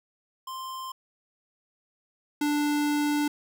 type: tone pair in turn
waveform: square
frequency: 1046.5 / 294.2 Hz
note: C6 / D4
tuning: 0 / +3 cents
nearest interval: octave + minor seventh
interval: 2197 cents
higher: first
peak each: -35 / -24 dBFS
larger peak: second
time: 0.47-0.92 / 2.41-3.28 s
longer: second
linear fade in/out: 5 ms
effects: none